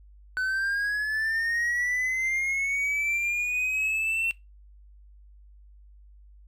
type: linear sweep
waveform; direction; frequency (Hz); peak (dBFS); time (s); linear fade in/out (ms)
triangle; up; 1500 to 2713; -23; 0.37-4.31; 0
effects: noise-tail reverb RT60 0.2 s tail -19 dB re dry + added 50 Hz sine -49 dBFS peak until 6.47 s